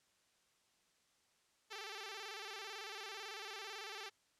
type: tone with vibrato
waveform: 5% pulse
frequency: 415.3 Hz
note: G#4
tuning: in tune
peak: -34 dBFS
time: 1.7-4.1 s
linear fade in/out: 20 ms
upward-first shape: square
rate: 18 Hz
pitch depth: 96 cents each way
effects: white hiss -75 dBFS RMS until 4.39 s + low-pass 8000 Hz 12 dB/octave